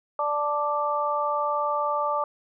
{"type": "harmonic tone", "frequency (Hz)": 293.7, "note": "D4", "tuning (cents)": 0, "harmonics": [2, 3, 4], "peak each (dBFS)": [-28, -28, -26], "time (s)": [0.19, 2.24], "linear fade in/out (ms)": 2, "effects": []}